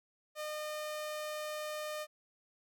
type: tone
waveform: sawtooth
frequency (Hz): 608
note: D#5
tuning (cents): -40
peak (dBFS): -34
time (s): 0.35-2.07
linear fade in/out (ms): 50
effects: none